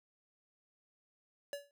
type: tone with exponential decay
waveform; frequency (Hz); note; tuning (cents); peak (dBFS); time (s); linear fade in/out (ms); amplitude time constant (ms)
square; 570; C#5; +48; -36; 1.53-1.71; 1; 39
effects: noise-tail reverb RT60 0.1 s tail -24 dB re dry